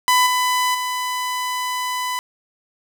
sawtooth tone with level steps, 1000 Hz, B5, 21 cents sharp, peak -9 / -13 / -18 dBFS, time 0.08-2.19 s, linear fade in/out 0 ms, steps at 0.26 / 0.74 s, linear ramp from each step 10 ms, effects none

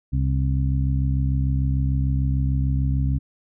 harmonic tone, 66.7 Hz, C2, 34 cents sharp, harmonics 1 / 2 / 3 / 4, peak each -21 / -22 / -34 / -31 dBFS, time 0.12-3.19 s, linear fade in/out 20 ms, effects none

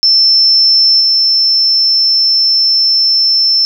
sine tone with level steps, 5330 Hz, E8, 18 cents sharp, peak -5 / -7 dBFS, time 0.03-3.65 s, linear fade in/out 0 ms, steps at 1 s, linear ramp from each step 10 ms, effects 7-bit

